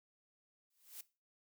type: noise with exponential growth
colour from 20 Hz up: blue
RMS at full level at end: -45 dBFS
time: 0.7-1.01 s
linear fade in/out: 5 ms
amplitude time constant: 66 ms
effects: noise-tail reverb RT60 0.3 s tail -18 dB re dry